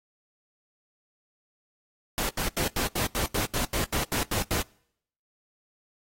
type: noise bursts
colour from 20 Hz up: pink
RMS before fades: -28 dBFS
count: 13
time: 2.18-4.618 s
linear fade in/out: 0 ms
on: 110 ms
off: 84 ms
effects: noise-tail reverb RT60 0.7 s tail -26 dB re dry + AAC 48 kbps